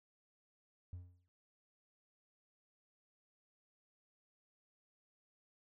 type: tone with exponential decay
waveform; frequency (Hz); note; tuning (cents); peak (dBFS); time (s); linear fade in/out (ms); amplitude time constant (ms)
triangle; 89.2; F2; +37; -39; 0.93-1.28; 0; 75
effects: noise-tail reverb RT60 0.4 s tail -23 dB re dry + tanh soft clip ceiling -39 dBFS